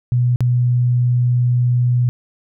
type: tone with dropouts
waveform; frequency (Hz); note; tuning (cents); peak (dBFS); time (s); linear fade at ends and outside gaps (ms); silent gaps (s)
sine; 122.9; B2; -8; -12; 0.12-2.09; 0; 0.36-0.406
effects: none